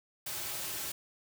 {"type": "noise with comb filter", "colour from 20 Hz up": "white", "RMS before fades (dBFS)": -38, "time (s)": [0.26, 0.92], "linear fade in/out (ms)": 5, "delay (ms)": 4.2, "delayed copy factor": -0.55, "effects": []}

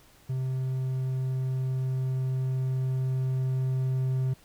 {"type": "tone with level ramp", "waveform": "triangle", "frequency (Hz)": 130.4, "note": "C3", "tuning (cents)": -5, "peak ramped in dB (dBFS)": [-25, -22], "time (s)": [0.29, 4.34], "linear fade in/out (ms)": 10, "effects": ["pink hiss -58 dBFS RMS until 4.44 s"]}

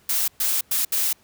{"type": "noise bursts at uneven times", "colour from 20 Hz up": "blue", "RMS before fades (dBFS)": -22, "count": 4, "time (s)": [[0.09, 0.28], [0.4, 0.61], [0.71, 0.85], [0.92, 1.13]], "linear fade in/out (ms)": 5, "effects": ["pink hiss -58 dBFS RMS until 1.23 s", "high-pass 60 Hz 12 dB/octave"]}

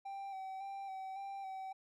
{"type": "tone with vibrato", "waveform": "triangle", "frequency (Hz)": 776, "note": "G5", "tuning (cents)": -18, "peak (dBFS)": -40, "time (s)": [0.05, 1.73], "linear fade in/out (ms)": 10, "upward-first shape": "square", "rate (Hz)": 1.8, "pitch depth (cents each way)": 25, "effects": []}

